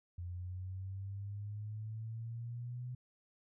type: exponential sweep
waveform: sine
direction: up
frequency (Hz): 87.31 to 125.6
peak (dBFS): -40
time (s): 0.18-2.95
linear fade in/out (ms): 5
effects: none